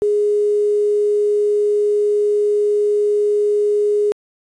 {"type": "tone with quantisation", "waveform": "sine", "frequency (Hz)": 415.3, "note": "G#4", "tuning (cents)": 0, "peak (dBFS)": -13, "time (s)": [0.02, 4.12], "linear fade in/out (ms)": 0, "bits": 7, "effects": ["resampled to 22050 Hz"]}